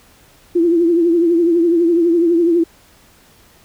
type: tone with vibrato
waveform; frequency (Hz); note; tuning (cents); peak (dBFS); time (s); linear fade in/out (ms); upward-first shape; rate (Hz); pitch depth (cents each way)
sine; 339.2; E4; +50; -10; 0.55-2.64; 10; triangle; 12; 83
effects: pink hiss -49 dBFS RMS until 3.64 s